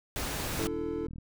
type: noise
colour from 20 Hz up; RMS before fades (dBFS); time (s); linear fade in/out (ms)
pink; -34; 0.16-0.67; 0
type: click train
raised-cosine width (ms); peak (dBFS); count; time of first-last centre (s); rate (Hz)
5; -32; 25; 0.59-1.184; 40.4
type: chord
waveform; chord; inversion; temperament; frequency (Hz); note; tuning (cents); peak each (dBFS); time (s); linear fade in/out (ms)
triangle; D suspended second; none; equal with one note detuned; 293.7 / 337.5 / 440; D4 / E4 / A4; 0 / +41 / 0; -35 / -34 / -33; 0.59-1.07; 5
effects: none